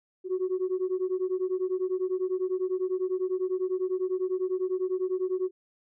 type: beating tone pair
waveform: sine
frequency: 365.7 / 375.7 Hz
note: F#4 / F#4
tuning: -20 / +26 cents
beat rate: 10 Hz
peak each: -28 dBFS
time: 0.24-5.51 s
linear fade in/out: 50 ms
effects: tanh soft clip ceiling -21 dBFS